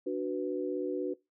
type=chord; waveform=sine; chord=B minor; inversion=first; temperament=equal; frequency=293.7 / 370 / 493.9 Hz; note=D4 / F#4 / B4; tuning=0 / 0 / 0 cents; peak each=-35 / -33 / -36 dBFS; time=0.06-1.14 s; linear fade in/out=10 ms; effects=noise-tail reverb RT60 0.2 s tail -20 dB re dry